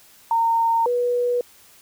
sine tone pair in turn, 917 / 487.3 Hz, A#5 / B4, -29 / -23 cents, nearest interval major seventh, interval 1094 cents, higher first, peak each -16 / -18 dBFS, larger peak first, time 0.31-0.86 / 0.86-1.41 s, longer neither, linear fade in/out 2 ms, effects white hiss -51 dBFS RMS until 1.81 s

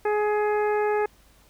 harmonic tone, 419.8 Hz, G#4, 19 cents sharp, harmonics 1 / 2 / 3 / 4 / 5 / 6, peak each -22 / -27 / -35 / -34 / -39 / -43 dBFS, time 0.05-1.06 s, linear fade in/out 5 ms, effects added 50 Hz sine -58 dBFS peak until 1.49 s + pink hiss -58 dBFS RMS until 1.49 s

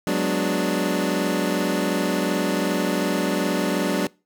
25% pulse chord, G# half-diminished seventh, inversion third, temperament equal, 185 / 207.7 / 246.9 / 293.7 Hz, F#3 / G#3 / B3 / D4, 0 / 0 / 0 / 0 cents, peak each -21 / -24 / -25 / -21 dBFS, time 0.07-4.07 s, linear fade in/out 2 ms, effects noise-tail reverb RT60 0.3 s tail -24 dB re dry

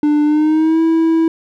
triangle tone with pitch glide, 297.2 to 326 Hz, D4 to E4, +21 to -19 cents, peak -8 dBFS, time 0.03-1.28 s, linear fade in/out 2 ms, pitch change +160 cents, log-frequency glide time 0.24-0.81 s, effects none

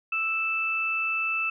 sine tone pair together, 1318.5 / 2639 Hz, E6 / E7, 0 / +1 cents, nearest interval octave, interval 1201 cents, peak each -32 / -25 dBFS, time 0.12-1.5 s, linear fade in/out 5 ms, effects none

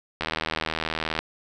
click train, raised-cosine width 0.3 ms, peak -10 dBFS, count 79, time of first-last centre 0.21-1.19 s, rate 79.6 Hz, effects none

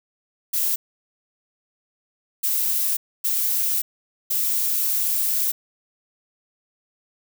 violet noise bursts at uneven times, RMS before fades -22 dBFS, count 4, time 0.53-0.76 / 2.43-2.97 / 3.24-3.82 / 4.3-5.52 s, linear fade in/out 10 ms, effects none

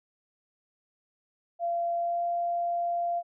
sine tone with pitch glide, 686 to 691.6 Hz, F5 to F5, -31 to -17 cents, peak -26 dBFS, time 1.59-3.23 s, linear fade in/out 50 ms, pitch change +14 cents, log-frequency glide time 1.95-2.23 s, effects none

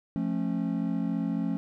triangle chord, F augmented, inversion none, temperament just, 174.61 / 218.3 / 272.8 Hz, F3 / A3 / C#4, 0 / -13 / -28 cents, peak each -29 dBFS, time 0.16-1.57 s, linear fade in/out 0 ms, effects none

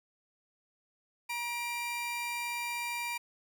40% pulse tone pair together, 952.7 / 2369 Hz, A#5 / D7, +37 / +14 cents, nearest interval octave + major third, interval 1577 cents, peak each -37 / -35 dBFS, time 1.29-3.18 s, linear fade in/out 10 ms, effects none

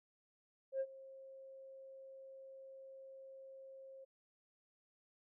sine tone with ADSR envelope, 535 Hz, C5, 38 cents sharp, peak -32 dBFS, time 0.72-4.05 s, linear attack 83 ms, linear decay 54 ms, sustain -20 dB, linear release 14 ms, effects tanh soft clip ceiling -32 dBFS

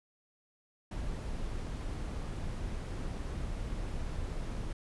brown noise, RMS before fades -37 dBFS, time 0.91-4.73 s, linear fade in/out 5 ms, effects resampled to 24000 Hz

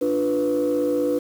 sine chord, B diminished, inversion first, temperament equal, 293.7 / 349.2 / 493.9 Hz, D4 / F4 / B4, 0 / 0 / 0 cents, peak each -22 / -26 / -20 dBFS, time 0.01-1.19 s, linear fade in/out 10 ms, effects tanh soft clip ceiling -14 dBFS + 7-bit

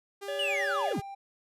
sawtooth tone with pitch glide, 400 to 405.3 Hz, G4 to G#4, +35 to -42 cents, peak -34 dBFS, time 0.21-1.02 s, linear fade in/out 20 ms, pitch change +23 cents, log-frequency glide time 0.65-0.89 s
harmonic tone, 568 Hz, C#5, 42 cents sharp, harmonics 1 / 3 / 5 / 6, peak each -32 / -42 / -46 / -48 dBFS, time 0.28-0.93 s, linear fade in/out 5 ms
triangle linear sweep, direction down, 3000 to 90.4 Hz, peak -27 dBFS, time 0.39-1 s, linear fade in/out 5 ms
triangle tone, 790 Hz, G5, 13 cents sharp, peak -37 dBFS, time 0.47-1.15 s, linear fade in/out 10 ms
effects resampled to 32000 Hz

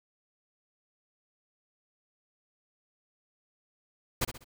pink noise with echo, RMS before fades -27 dBFS, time 4.21-4.25 s, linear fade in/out 10 ms, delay 65 ms, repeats 3, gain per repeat -9 dB, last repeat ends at 4.445 s, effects none

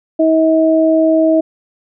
sine tone pair together, 320 / 640 Hz, D#4 / D#5, +49 / +49 cents, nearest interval octave, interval 1200 cents, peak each -11 dBFS, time 0.19-1.41 s, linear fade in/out 10 ms, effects none

